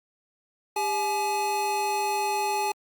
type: tone pair together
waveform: square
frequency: 399.7 / 847 Hz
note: G4 / G#5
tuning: +34 / +34 cents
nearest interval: octave + minor second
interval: 1300 cents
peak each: -32 / -26 dBFS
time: 0.76-2.72 s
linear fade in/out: 5 ms
effects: Opus 48 kbps

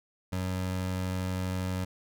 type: tone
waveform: 25% pulse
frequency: 92.5 Hz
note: F#2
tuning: in tune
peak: -26 dBFS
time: 0.32-1.85 s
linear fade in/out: 10 ms
effects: none

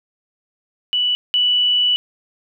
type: tone pair in turn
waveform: sine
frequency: 2960 / 2960 Hz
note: F#7 / F#7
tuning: 0 / 0 cents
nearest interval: unison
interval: 0 cents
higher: neither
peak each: -15 / -13 dBFS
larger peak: second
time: 0.93-1.15 / 1.34-1.96 s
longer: second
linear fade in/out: 0 ms
effects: none

